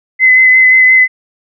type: tone with vibrato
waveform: sine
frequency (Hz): 2035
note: C7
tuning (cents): -49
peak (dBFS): -3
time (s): 0.19-1.08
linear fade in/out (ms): 50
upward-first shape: sine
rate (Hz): 5.7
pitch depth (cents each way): 18
effects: none